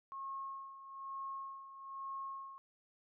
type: tone with tremolo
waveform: sine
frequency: 1085 Hz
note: C#6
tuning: 37 cents flat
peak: -40 dBFS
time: 0.12-2.58 s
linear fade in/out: 0 ms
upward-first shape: sine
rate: 1.1 Hz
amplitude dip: 70%
effects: none